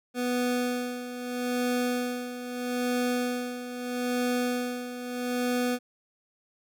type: tone with tremolo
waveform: 25% pulse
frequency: 246.9 Hz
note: B3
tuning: in tune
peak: -21 dBFS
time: 0.14-5.79 s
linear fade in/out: 50 ms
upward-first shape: sine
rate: 0.78 Hz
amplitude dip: 70%
effects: none